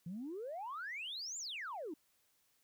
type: exponential two-way sweep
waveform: sine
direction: up then down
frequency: 161.3 to 7459 to 282.4 Hz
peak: -40 dBFS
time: 0.06-1.94 s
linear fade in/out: 5 ms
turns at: 1.38 s
effects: tanh soft clip ceiling -37 dBFS + white hiss -75 dBFS RMS until 2.63 s